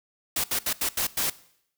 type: noise bursts at uneven times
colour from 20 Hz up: white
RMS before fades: -26 dBFS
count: 6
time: 0.36-0.44 / 0.51-0.59 / 0.66-0.73 / 0.81-0.89 / 0.97-1.07 / 1.17-1.3 s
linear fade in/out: 5 ms
effects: noise-tail reverb RT60 0.7 s tail -19 dB re dry